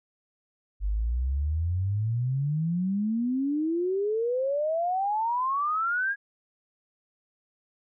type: exponential sweep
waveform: sine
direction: up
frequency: 47.99 to 1660 Hz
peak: -24 dBFS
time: 0.8-6.16 s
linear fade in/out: 50 ms
effects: none